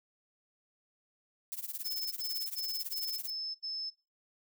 violet noise with tremolo, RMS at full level -36 dBFS, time 1.52-3.3 s, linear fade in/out 0 ms, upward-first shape triangle, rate 18 Hz, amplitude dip 100%
sine tone bursts, 5240 Hz, E8, 11 cents flat, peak -35 dBFS, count 6, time 1.84-3.905 s, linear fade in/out 20 ms, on 280 ms, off 77 ms
effects noise-tail reverb RT60 0.3 s tail -18 dB re dry

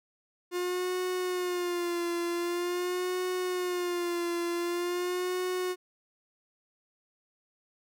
45% pulse tone with vibrato, 354.7 Hz, F4, 27 cents sharp, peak -29 dBFS, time 0.51-5.76 s, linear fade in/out 50 ms, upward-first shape sine, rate 0.45 Hz, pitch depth 54 cents each way, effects none

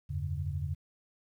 sine tone cluster, 83.3 / 96 / 141.1 Hz, E2 / G2 / C#3, +19 / -36 / +31 cents, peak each -35 / -37 / -36 dBFS, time 0.09-0.75 s, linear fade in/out 20 ms, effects 11-bit

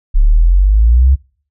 sine exponential sweep, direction up, 33.84 to 69.3 Hz, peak -5 dBFS, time 0.14-1.16 s, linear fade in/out 20 ms, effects noise-tail reverb RT60 0.5 s tail -25 dB re dry

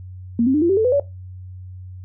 sine tone with pitch steps, 233.1 / 264.7 / 300.6 / 341.3 / 387.5 / 440 / 499.7 / 567.4 Hz, A#3 / C4 / D4 / F4 / G4 / A4 / B4 / C#5, 0 / +20 / +40 / -40 / -20 / 0 / +20 / +40 cents, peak -13 dBFS, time 0.39-0.998 s, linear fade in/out 2 ms, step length 76 ms, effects noise-tail reverb RT60 0.2 s tail -17 dB re dry + added 92 Hz sine -33 dBFS peak until 2.04 s

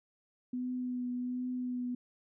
sine tone with vibrato, 249.2 Hz, B3, 16 cents sharp, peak -33 dBFS, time 0.53-1.95 s, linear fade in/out 5 ms, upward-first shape triangle, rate 1.3 Hz, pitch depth 20 cents each way, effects none

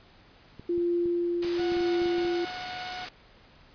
clicks, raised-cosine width 3 ms, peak -30 dBFS, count 12, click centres 0.596 / 0.779 / 1.058 / 1.448 / 1.595 / 1.72 / 1.768 / 1.806 / 2.018 / 2.058 / 2.183 / 2.25 s
sine tone with tremolo, 346.6 Hz, F4, 13 cents flat, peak -23 dBFS, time 0.69-2.45 s, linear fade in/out 5 ms, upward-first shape triangle, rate 1 Hz, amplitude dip 30%
white noise, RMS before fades -36 dBFS, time 1.42-3.09 s, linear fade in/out 5 ms
sawtooth tone, 731 Hz, F#5, 21 cents flat, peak -32 dBFS, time 1.58-3.06 s, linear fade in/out 20 ms
effects pink hiss -56 dBFS RMS until 3.74 s + resampled to 11025 Hz

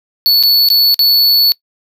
square tone with dropouts, 4435 Hz, C#8, in tune, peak -7 dBFS, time 0.26-1.52 s, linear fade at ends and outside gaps 0 ms, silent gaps 0.428-0.435 / 0.687-0.702 / 0.943-0.992 s, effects noise-tail reverb RT60 0.1 s tail -23 dB re dry

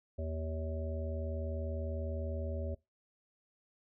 harmonic tone with a mistuned harmonic, 80 Hz, D#2, 49 cents sharp, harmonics 1 / 3 / 5 / 7 / 8, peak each -36 / -46 / -47 / -43 / -48 dBFS, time 0.18-2.75 s, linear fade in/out 10 ms, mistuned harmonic 5, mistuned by -47 cents, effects noise-tail reverb RT60 0.2 s tail -20 dB re dry

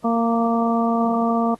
harmonic tone with a mistuned harmonic, 230.7 Hz, A#3, 18 cents flat, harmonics 1 / 2 / 3 / 4 / 5, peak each -19 / -26 / -23 / -29 / -26 dBFS, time 0.04-1.55 s, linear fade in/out 10 ms, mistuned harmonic 5, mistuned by +21 cents, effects pink hiss -57 dBFS RMS until 1.59 s + AAC 32 kbps

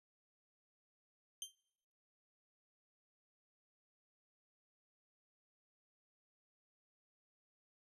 20% pulse tone with exponential decay, 3146 Hz, G7, 6 cents sharp, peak -34 dBFS, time 1.42-1.54 s, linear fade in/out 1 ms, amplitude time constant 25 ms, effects noise-tail reverb RT60 0.8 s tail -24 dB re dry + resampled to 32000 Hz

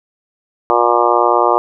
harmonic tone, 119.4 Hz, A#2, 42 cents sharp, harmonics 3 / 4 / 5 / 6 / 7 / 8 / 9 / 10, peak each -18 / -18 / -18 / -18 / -18 / -18 / -18 / -18 dBFS, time 0.7-1.58 s, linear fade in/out 0 ms, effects none

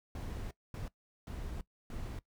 brown noise bursts at uneven times, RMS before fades -41 dBFS, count 4, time 0.15-0.51 / 0.74-0.88 / 1.27-1.61 / 1.9-2.19 s, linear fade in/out 2 ms, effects noise-tail reverb RT60 0.1 s tail -19 dB re dry

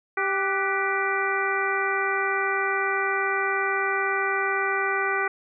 harmonic tone with a mistuned harmonic, 392 Hz, G4, in tune, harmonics 1 / 2 / 3 / 4 / 5 / 6, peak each -29 / -31 / -29 / -28 / -28 / -33 dBFS, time 0.17-5.28 s, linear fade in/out 5 ms, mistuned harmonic 4, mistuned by -84 cents, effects none

